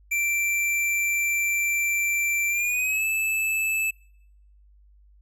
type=tone with pitch glide; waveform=square; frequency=2349 to 2621 Hz; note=D7 to E7; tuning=0 to -11 cents; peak=-23 dBFS; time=0.11-3.91 s; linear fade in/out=10 ms; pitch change=+189 cents; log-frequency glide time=2.49-3.05 s; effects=noise-tail reverb RT60 0.8 s tail -26 dB re dry + added 50 Hz sine -52 dBFS peak until 5.21 s